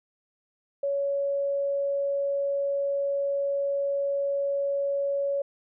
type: tone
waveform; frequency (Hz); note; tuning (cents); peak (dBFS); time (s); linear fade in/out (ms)
sine; 560; C#5; +18; -24; 0.83-5.42; 5
effects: none